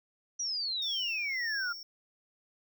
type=exponential sweep; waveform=sine; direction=down; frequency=5920 to 1368 Hz; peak=-31 dBFS; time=0.39-1.73 s; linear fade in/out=10 ms
type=tone with tremolo; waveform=square; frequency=5480 Hz; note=F8; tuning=34 cents flat; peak=-37 dBFS; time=0.82-1.83 s; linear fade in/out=2 ms; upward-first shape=sine; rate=1.7 Hz; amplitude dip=55%
effects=none